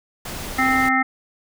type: noise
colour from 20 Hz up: pink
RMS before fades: -31 dBFS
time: 0.25-0.89 s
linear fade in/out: 5 ms
type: harmonic tone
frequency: 261.6 Hz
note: C4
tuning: in tune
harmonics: 1 / 3 / 5 / 7 / 8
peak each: -22 / -22 / -22 / -22 / -22 dBFS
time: 0.58-1.03 s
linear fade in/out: 10 ms
effects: none